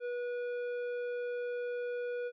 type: tone with tanh clipping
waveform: sine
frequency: 486.5 Hz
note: B4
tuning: 26 cents flat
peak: -36 dBFS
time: 0-2.32 s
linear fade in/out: 50 ms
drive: 12 dB
effects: low-pass 3000 Hz 12 dB/octave